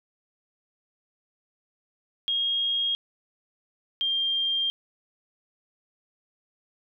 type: tone pair in turn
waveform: sine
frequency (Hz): 3259 / 3194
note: G#7 / G7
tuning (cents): -33 / +32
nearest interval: unison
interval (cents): 35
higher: first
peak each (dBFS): -23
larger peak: neither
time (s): 2.28-2.95 / 4.01-4.7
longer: second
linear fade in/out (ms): 0
effects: none